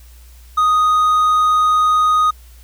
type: tone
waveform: triangle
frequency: 1244.5 Hz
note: D#6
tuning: in tune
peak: -9 dBFS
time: 0.57-2.31 s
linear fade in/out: 10 ms
effects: added 60 Hz sine -39 dBFS peak until 2.63 s + white hiss -50 dBFS RMS until 2.63 s